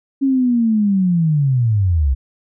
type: linear sweep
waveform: sine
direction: down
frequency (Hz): 276.3 to 61.74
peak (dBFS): -12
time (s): 0.21-2.15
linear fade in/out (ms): 20
effects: none